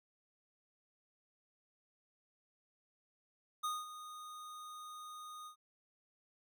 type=tone with ADSR envelope; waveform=square; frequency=1235 Hz; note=D#6; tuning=13 cents flat; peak=-35 dBFS; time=3.63-5.56 s; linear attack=15 ms; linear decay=210 ms; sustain=-13 dB; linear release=96 ms; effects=none